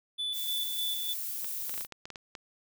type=tone with tremolo; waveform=triangle; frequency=3481 Hz; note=A7; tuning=19 cents flat; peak=-29 dBFS; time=0.18-1.14 s; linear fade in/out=20 ms; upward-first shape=square; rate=3.3 Hz; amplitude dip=45%
type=noise; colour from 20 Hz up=violet; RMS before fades=-36 dBFS; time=0.32-1.87 s; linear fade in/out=50 ms
type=clicks; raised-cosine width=0.2 ms; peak=-24 dBFS; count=11; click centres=1.445 / 1.695 / 1.741 / 1.778 / 1.809 / 1.849 / 1.923 / 2.055 / 2.103 / 2.158 / 2.352 s
effects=none